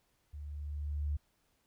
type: tone with level ramp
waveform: sine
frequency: 73.42 Hz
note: D2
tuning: in tune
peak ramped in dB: -42 to -30 dBFS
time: 0.33-1.17 s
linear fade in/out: 10 ms
effects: pink hiss -75 dBFS RMS until 1.66 s